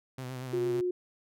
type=tone with vibrato; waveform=sawtooth; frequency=128.1 Hz; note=C3; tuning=36 cents flat; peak=-33 dBFS; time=0.18-0.81 s; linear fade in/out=5 ms; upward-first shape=sine; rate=8.6 Hz; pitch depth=42 cents each way
type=tone; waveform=sine; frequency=360.3 Hz; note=F#4; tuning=46 cents flat; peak=-27 dBFS; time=0.53-0.91 s; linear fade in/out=5 ms
effects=none